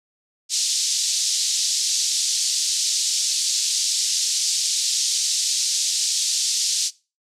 pink band-pass noise, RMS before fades -22 dBFS, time 0.49-6.91 s, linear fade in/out 50 ms, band 4300 to 7900 Hz, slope 24 dB/octave, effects noise-tail reverb RT60 0.3 s tail -21 dB re dry + low-pass 12000 Hz 12 dB/octave

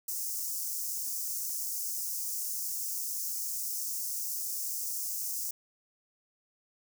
white high-pass noise, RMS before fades -35 dBFS, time 0.08-5.51 s, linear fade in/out 5 ms, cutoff 5300 Hz, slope 48 dB/octave, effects none

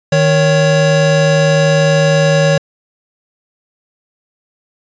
square tone pair together, 155.56 / 557.1 Hz, D#3 / C#5, 0 / +9 cents, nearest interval octave + minor seventh, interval 2209 cents, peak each -12 dBFS, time 0.12-2.58 s, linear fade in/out 5 ms, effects resampled to 16000 Hz

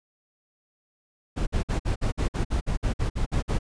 brown noise bursts, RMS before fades -24 dBFS, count 14, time 1.36-3.589 s, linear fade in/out 20 ms, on 110 ms, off 53 ms, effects resampled to 22050 Hz

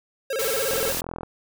square tone with vibrato, 489.7 Hz, B4, 15 cents flat, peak -25 dBFS, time 0.3-0.92 s, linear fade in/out 5 ms, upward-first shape square, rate 17 Hz, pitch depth 170 cents each way
white noise, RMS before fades -28 dBFS, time 0.39-1.01 s, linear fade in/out 5 ms
click train, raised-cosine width 1 ms, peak -18 dBFS, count 23, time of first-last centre 0.71-1.233 s, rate 42.1 Hz
effects none

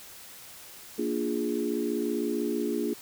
sine chord, Bb dominant seventh, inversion none, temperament equal, 233.1 / 293.7 / 349.2 / 415.3 Hz, Bb3 / D4 / F4 / Ab4, 0 / 0 / 0 / 0 cents, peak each -32 dBFS, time 0.98-2.94 s, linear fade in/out 10 ms, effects white hiss -47 dBFS RMS until 3.01 s

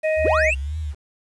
harmonic tone, 626 Hz, D#5, 10 cents sharp, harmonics 1 / 3 / 4, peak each -18 / -29 / -29 dBFS, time 0.03-0.51 s, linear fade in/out 20 ms
sine tone with vibrato, 72 Hz, D2, 34 cents flat, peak -24 dBFS, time 0.16-0.95 s, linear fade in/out 50 ms, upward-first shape triangle, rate 2 Hz, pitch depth 190 cents each way
triangle linear sweep, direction up, 196 to 2839 Hz, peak -17 dBFS, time 0.24-0.55 s, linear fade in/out 20 ms
effects resampled to 22050 Hz + 8-bit

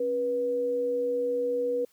sine tone pair together, 273.4 / 487.1 Hz, C#4 / B4, -24 / -24 cents, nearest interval minor seventh, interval 1000 cents, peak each -37 / -25 dBFS, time 0-1.85 s, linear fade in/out 5 ms, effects white hiss -65 dBFS RMS until 1.92 s

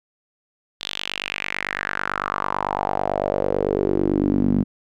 sawtooth tone with band-pass filter sweep, 49 Hz, G1, in tune, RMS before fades -23 dBFS, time 0.8-4.64 s, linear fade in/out 20 ms, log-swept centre 3700 to 220 Hz, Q 4, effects none

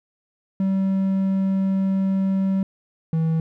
triangle tone pair in turn, 192.4 / 161.66 Hz, G3 / E3, -32 / -33 cents, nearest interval minor third, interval 301 cents, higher first, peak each -16 / -16 dBFS, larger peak neither, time 0.6-2.63 / 3.13-3.4 s, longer first, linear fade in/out 2 ms, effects none

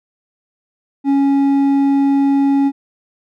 sine tone with hard clipping, 277.2 Hz, C#4, in tune, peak -12 dBFS, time 1.04-2.72 s, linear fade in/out 50 ms, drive 5 dB, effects none

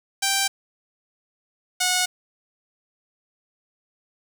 5% pulse tone pair in turn, 784 / 730.2 Hz, G5 / F#5, 0 / -23 cents, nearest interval minor second, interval 123 cents, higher first, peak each -8 dBFS, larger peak neither, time 0.22-0.48 / 1.8-2.06 s, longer neither, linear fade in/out 10 ms, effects 8-bit

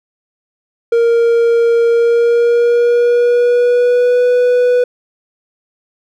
triangle tone with pitch glide, 466.2 to 493.1 Hz, A#4 to B4, 0 to -3 cents, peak -6 dBFS, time 0.92-4.84 s, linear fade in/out 5 ms, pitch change +97 cents, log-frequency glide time 1.89-4.23 s, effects none

